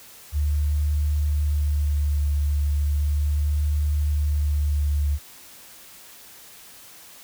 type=tone with vibrato; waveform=sine; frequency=73.5 Hz; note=D2; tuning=2 cents sharp; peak=-19 dBFS; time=0.32-5.19 s; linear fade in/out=50 ms; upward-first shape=sine; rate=0.35 Hz; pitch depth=19 cents each way; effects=white hiss -46 dBFS RMS until 7.23 s